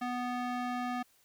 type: tone with band-pass filter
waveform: square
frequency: 246.9 Hz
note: B3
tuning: in tune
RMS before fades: -35 dBFS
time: 0.01-1.03 s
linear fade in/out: 10 ms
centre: 1000 Hz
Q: 0.75
effects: white hiss -67 dBFS RMS until 1.24 s